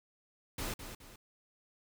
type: noise with echo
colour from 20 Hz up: pink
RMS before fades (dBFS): -38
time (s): 0.58-0.74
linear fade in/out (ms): 5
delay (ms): 210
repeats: 2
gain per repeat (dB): -8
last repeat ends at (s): 1.16
effects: none